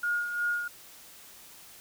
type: tone with tremolo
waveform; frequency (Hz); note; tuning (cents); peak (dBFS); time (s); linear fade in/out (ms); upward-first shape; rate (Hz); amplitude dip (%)
sine; 1429; F6; +39; -25; 0.03-0.68; 5; sine; 2.8; 55
effects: white hiss -51 dBFS RMS until 1.8 s